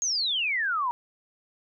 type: exponential sweep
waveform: sine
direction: down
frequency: 6660 to 932.3 Hz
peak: -24 dBFS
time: 0.02-0.91 s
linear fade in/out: 0 ms
effects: none